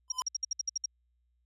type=tone with exponential growth; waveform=square; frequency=1017 Hz; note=C6; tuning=50 cents flat; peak=-30 dBFS; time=0.08-0.22 s; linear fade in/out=0 ms; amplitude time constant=29 ms
type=tone bursts; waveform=sine; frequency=5620 Hz; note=F8; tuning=10 cents sharp; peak=-28 dBFS; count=10; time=0.1-0.859 s; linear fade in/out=5 ms; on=21 ms; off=61 ms
effects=added 60 Hz sine -70 dBFS peak until 1.45 s + resampled to 32000 Hz